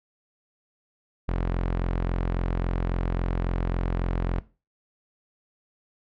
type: tone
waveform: sawtooth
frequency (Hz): 43.65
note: F1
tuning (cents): 0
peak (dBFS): -20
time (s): 1.28-4.4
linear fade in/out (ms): 10
effects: noise-tail reverb RT60 0.3 s tail -18 dB re dry + low-pass 2000 Hz 12 dB/octave